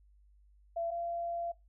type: tone pair in turn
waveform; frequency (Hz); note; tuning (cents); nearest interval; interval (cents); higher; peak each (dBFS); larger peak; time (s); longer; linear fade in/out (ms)
sine; 675 / 684.8; E5 / F5; +41 / -34; unison; 25; second; -32 / -34; first; 0.76-0.91 / 0.91-1.52; second; 10
effects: noise-tail reverb RT60 0.2 s tail -19 dB re dry + added 50 Hz sine -60 dBFS peak until 1.68 s